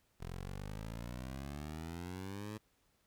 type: exponential sweep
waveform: 15% pulse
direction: up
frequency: 42 to 109.2 Hz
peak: -36 dBFS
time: 0.2-2.58 s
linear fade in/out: 10 ms
effects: pink hiss -75 dBFS RMS until 3.06 s